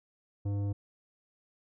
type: tone with tanh clipping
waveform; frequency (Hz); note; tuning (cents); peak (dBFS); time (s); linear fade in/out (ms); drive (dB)
sine; 100.9; G#2; -49; -31; 0.45-0.73; 10; 12
effects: none